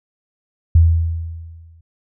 sine tone with exponential decay, 82.6 Hz, E2, 4 cents sharp, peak -5 dBFS, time 0.75-1.81 s, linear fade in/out 5 ms, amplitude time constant 230 ms, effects none

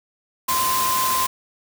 sine tone in noise, 1038 Hz, C6, 14 cents flat, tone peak -20 dBFS, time 0.48-1.27 s, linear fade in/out 10 ms, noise white, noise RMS -24 dBFS, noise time 0.48-1.27 s, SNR +1 dB, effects none

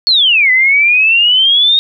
sine exponential two-way sweep, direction down then up, 4435 to 1995 to 3743 Hz, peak -6 dBFS, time 0.07-1.79 s, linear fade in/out 0 ms, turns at 0.51 s, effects none

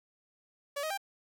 sawtooth tone with pitch steps, 570 / 628 / 791 Hz, C#5 / D#5 / G5, +48 / +16 / +15 cents, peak -29 dBFS, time 0.76-0.976 s, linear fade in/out 10 ms, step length 72 ms, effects none

